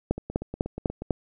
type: two click trains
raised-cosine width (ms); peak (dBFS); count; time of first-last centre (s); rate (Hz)
2; -9 / -20; 5 / 8; 0.11-1.108 / 0.18-1.02; 4.01 / 8.33
effects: none